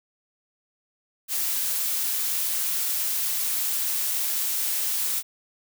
blue noise, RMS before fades -26 dBFS, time 1.28-5.23 s, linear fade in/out 50 ms, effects none

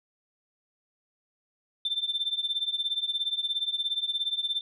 sine tone with tremolo, 3560 Hz, A7, 20 cents sharp, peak -22 dBFS, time 1.85-4.61 s, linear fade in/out 2 ms, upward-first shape triangle, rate 17 Hz, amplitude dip 95%, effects tanh soft clip ceiling -20 dBFS

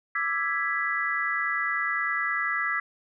sine chord, E dominant seventh, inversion third, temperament equal with one note detuned, 1174.7 / 1324.6 / 1661.2 / 1975.5 Hz, D6 / E6 / G#6 / B6, 0 / +8 / 0 / 0 cents, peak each -34 / -31 / -30 / -28 dBFS, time 0.15-2.8 s, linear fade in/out 5 ms, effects none

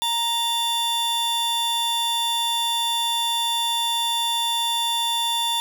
45% pulse tone pair together, 932.3 / 3520 Hz, A#5 / A7, 0 / 0 cents, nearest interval octave + major seventh, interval 2300 cents, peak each -25 / -23 dBFS, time 0.02-5.6 s, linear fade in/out 0 ms, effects none

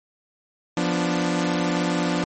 sawtooth chord, B diminished, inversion second, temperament equal, 174.61 / 246.9 / 293.7 Hz, F3 / B3 / D4, 0 / 0 / 0 cents, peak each -20 / -24 / -21 dBFS, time 0.77-2.24 s, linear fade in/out 2 ms, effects MP3 32 kbps

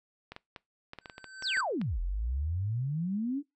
clicks, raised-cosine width 0.3 ms, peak -26 dBFS, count 12, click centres 0.32 / 0.364 / 0.562 / 0.934 / 0.987 / 1.058 / 1.098 / 1.181 / 1.243 / 1.424 / 1.572 / 1.815 s
square tone with exponential growth, 1541 Hz, G6, 30 cents flat, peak -29 dBFS, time 1.01-1.61 s, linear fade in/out 5 ms, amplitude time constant 130 ms
sine exponential two-way sweep, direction down then up, 6272 to 40.88 to 298.9 Hz, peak -29 dBFS, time 1.42-3.43 s, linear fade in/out 50 ms, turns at 2 s
effects noise-tail reverb RT60 0.2 s tail -23 dB re dry + resampled to 22050 Hz

